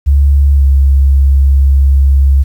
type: tone with pitch glide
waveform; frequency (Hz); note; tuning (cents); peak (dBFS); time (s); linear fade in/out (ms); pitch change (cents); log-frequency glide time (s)
sine; 70.3 to 68.38; C#2 to C#2; +25 to -23; -4; 0.06-2.44; 20; -48; 0.55-0.63
effects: 7-bit